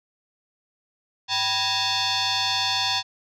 sine tone with frequency modulation, 101.8 Hz, G#2, 34 cents flat, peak -20 dBFS, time 1.28-3.03 s, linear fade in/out 50 ms, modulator 878 Hz, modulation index 5.7, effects tanh soft clip ceiling -16 dBFS

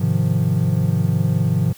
triangle chord, F minor seventh, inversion first, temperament equal with one note detuned, 105.15 / 130.81 / 155.56 / 174.61 Hz, Ab2 / C3 / Eb3 / F3, +22 / 0 / 0 / 0 cents, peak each -19 dBFS, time 0-1.73 s, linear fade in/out 10 ms, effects white hiss -46 dBFS RMS until 1.77 s

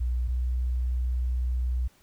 sine tone pair in turn, 61 / 61.96 Hz, B1 / B1, -21 / +6 cents, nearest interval unison, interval 27 cents, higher second, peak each -24 dBFS, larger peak neither, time 0-0.28 / 0.28-1.88 s, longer second, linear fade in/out 10 ms, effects pink hiss -61 dBFS RMS until 2.02 s

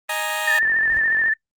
15% pulse chord, D# suspended fourth, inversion none, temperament just, 622.3 / 829.7 / 933.4 Hz, D#5 / G#5 / A#5, 0 / -2 / +2 cents, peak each -21 dBFS, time 0.09-0.59 s, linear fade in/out 5 ms
sine tone with vibrato, 1786 Hz, A6, 25 cents sharp, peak -16 dBFS, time 0.47-1.34 s, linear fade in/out 10 ms, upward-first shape sine, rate 14 Hz, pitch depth 50 cents each way
click train, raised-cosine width 0.5 ms, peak -21 dBFS, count 30, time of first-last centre 0.63-1.283 s, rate 44.4 Hz
brown noise with exponential growth, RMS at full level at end -33 dBFS, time 0.74-0.98 s, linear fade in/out 2 ms, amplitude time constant 52 ms
effects noise-tail reverb RT60 0.1 s tail -25 dB re dry + Opus 24 kbps

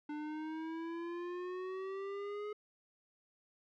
square exponential sweep, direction up, 296.3 to 422 Hz, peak -40 dBFS, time 0.09-2.53 s, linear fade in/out 5 ms, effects low-pass 2000 Hz 12 dB/octave

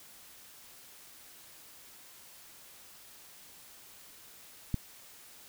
click, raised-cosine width 5 ms, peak -17 dBFS, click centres 4.743 s, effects white hiss -54 dBFS RMS until 5.48 s

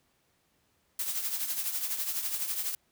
blue noise with tremolo, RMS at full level -30 dBFS, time 0.99-2.75 s, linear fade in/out 2 ms, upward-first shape triangle, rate 12 Hz, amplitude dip 65%, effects pink hiss -71 dBFS RMS until 2.91 s + high-pass 60 Hz 12 dB/octave

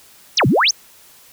sine exponential two-way sweep, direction down then up, 6760 to 110 to 6760 Hz, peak -11 dBFS, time 0.37-0.71 s, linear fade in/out 5 ms, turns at 0.47 s, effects white hiss -47 dBFS RMS until 1.32 s

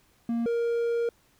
triangle tone pair in turn, 233.1 / 468.4 Hz, A#3 / A#4, 0 / +8 cents, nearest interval octave, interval 1208 cents, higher second, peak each -23 / -22 dBFS, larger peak second, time 0.29-0.46 / 0.46-1.09 s, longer second, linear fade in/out 2 ms, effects pink hiss -64 dBFS RMS until 1.39 s

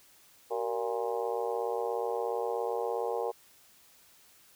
harmonic tone with a mistuned harmonic, 117 Hz, A#2, 7 cents sharp, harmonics 3 / 4 / 5 / 6 / 7 / 8 / 9, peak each -39 / -32 / -39 / -40 / -37 / -45 / -45 dBFS, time 0.5-3.32 s, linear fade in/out 20 ms, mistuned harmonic 3, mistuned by +140 cents, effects white hiss -60 dBFS RMS until 4.55 s

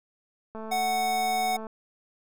click train, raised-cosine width 1 ms, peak -26 dBFS, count 247, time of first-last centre 0.55-1.668 s, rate 220 Hz
square tone, 740 Hz, F#5, in tune, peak -25 dBFS, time 0.71-1.57 s, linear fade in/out 10 ms
effects none

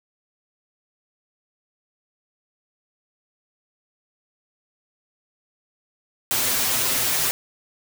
white noise with comb filter, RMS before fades -22 dBFS, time 6.31-7.31 s, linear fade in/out 0 ms, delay 7.8 ms, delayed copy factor +0.8, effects none

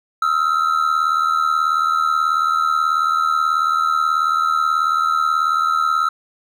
triangle ring-modulated tone, 1318 Hz, E6, 1 cent flat, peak -10 dBFS, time 0.22-6.09 s, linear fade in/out 2 ms, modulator 39.2 Hz, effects none

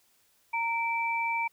sine tone pair together, 923 / 2327 Hz, A#5 / D7, -17 / -17 cents, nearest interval octave + major third, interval 1600 cents, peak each -29 / -30 dBFS, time 0.53-1.48 s, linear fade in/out 10 ms, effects white hiss -67 dBFS RMS until 1.52 s

